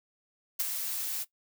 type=noise with ADSR envelope; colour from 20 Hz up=blue; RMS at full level=-27 dBFS; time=0.59-1.25 s; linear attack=13 ms; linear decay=23 ms; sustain=-7 dB; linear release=32 ms; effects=noise-tail reverb RT60 0.1 s tail -17 dB re dry